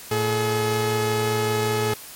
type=tone pair together; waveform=sawtooth; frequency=112.78 / 425.8 Hz; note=A2 / G#4; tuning=+43 / +43 cents; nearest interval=octave + major seventh; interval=2300 cents; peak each=-21 / -18 dBFS; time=0.11-1.94 s; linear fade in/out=5 ms; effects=white hiss -40 dBFS RMS until 2.15 s + MP3 64 kbps